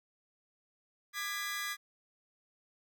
sawtooth chord, G# diminished, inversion second, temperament just, 1196.1 / 1661.2 / 1993.5 Hz, D6 / G#6 / B6, +31 / 0 / +16 cents, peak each -38 / -36 / -36 dBFS, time 1.13-1.77 s, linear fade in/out 50 ms, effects none

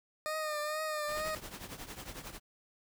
20% pulse tone with vibrato, 611 Hz, D#5, 32 cents flat, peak -29 dBFS, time 0.26-1.35 s, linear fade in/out 0 ms, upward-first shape triangle, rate 2.2 Hz, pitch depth 52 cents each way
pink noise with tremolo, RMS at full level -42 dBFS, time 1.07-2.4 s, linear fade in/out 50 ms, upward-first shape triangle, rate 11 Hz, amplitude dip 80%
effects none

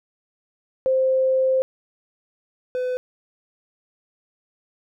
sine / triangle tone pair in turn, 523.3 / 503.9 Hz, C5 / B4, 0 / +35 cents, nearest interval minor second, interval 65 cents, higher first, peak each -16 / -20 dBFS, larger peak first, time 0.86-1.62 / 2.75-2.97 s, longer first, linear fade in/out 0 ms, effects none

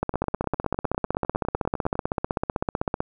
two click trains, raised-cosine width 1 ms, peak -15 / -9 dBFS, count 19 / 48, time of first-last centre 0.14-1.955 / 0.03-3.005 s, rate 9.92 / 15.8 Hz, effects none

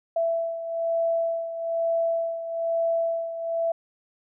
sine beating tone pair, 665 / 666.1 Hz, E5 / E5, +15 / +18 cents, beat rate 1.1 Hz, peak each -24 / -30 dBFS, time 0.16-3.72 s, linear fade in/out 5 ms, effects none

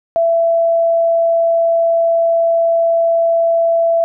sine tone, 668 Hz, E5, 23 cents sharp, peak -10 dBFS, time 0.16-4.04 s, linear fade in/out 0 ms, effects none

